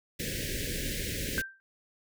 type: band-stop noise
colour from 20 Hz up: pink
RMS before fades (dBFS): -34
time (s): 0.19-1.42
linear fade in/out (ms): 10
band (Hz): 580 to 1600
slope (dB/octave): 96
type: tone with exponential decay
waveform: sine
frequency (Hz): 1568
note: G6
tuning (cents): 0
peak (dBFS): -25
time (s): 1.38-1.6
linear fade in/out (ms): 0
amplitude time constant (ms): 47
effects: none